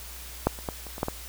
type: clicks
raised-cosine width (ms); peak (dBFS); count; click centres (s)
1; -6 / -28 / -15 / -27 / -24 / -11 / -14; 7; 0.47 / 0.589 / 0.688 / 0.867 / 0.981 / 1.031 / 1.084
effects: added 60 Hz sine -43 dBFS peak until 1.28 s + white hiss -43 dBFS RMS until 1.28 s